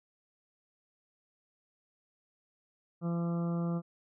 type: harmonic tone with a mistuned harmonic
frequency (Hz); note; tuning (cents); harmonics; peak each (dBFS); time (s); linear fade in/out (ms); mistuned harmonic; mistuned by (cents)
170.1; F3; -45; 1 / 2 / 3 / 4 / 5 / 6 / 7 / 8; -30 / -41 / -43 / -47 / -53 / -55 / -48 / -55; 3.01-3.82; 50; 6; +15
effects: none